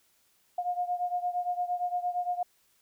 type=beating tone pair; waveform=sine; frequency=711 / 719.7 Hz; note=F5 / F#5; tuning=+31 / -48 cents; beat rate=8.7 Hz; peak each=-30 / -33 dBFS; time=0.58-2.43 s; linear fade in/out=5 ms; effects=white hiss -68 dBFS RMS until 2.81 s